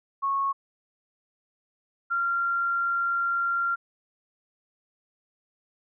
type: tone pair in turn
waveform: sine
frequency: 1100 / 1382.1 Hz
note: C#6 / F6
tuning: -14 / -18 cents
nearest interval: major third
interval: 396 cents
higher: second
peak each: -23 dBFS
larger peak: neither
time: 0.22-0.53 / 2.1-3.76 s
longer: second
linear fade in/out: 20 ms
effects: none